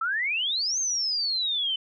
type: exponential two-way sweep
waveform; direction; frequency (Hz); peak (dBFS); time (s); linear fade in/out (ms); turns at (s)
sine; up then down; 1286 to 6450 to 3012; -24; 0.01-1.76; 5; 0.79
effects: none